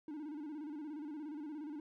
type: tone with vibrato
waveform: triangle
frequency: 300.4 Hz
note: D4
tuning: 39 cents sharp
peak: -40 dBFS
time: 0.08-1.8 s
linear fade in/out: 2 ms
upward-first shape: square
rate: 17 Hz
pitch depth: 79 cents each way
effects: none